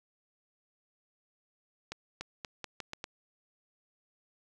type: accelerating click train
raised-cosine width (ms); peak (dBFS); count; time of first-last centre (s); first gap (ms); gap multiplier
0.2; -21; 7; 1.92-3.041; 290; 0.82
effects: none